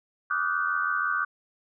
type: tone cluster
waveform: sine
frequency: 1165 / 1240 / 1447 / 1533 Hz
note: D6 / D#6 / F#6 / G6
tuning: -14 / -6 / -39 / -39 cents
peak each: -29 / -33 / -29 / -29 dBFS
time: 0.3-1.25 s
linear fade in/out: 10 ms
effects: none